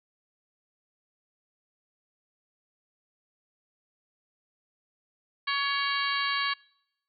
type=harmonic tone with a mistuned harmonic; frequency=561 Hz; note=C#5; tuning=21 cents sharp; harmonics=2 / 3 / 4 / 5 / 6 / 7 / 8; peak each=-30 / -31 / -33 / -37 / -36 / -35 / -36 dBFS; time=5.47-6.54 s; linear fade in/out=10 ms; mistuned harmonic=6; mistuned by=-78 cents; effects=noise-tail reverb RT60 0.8 s tail -26 dB re dry + MP3 96 kbps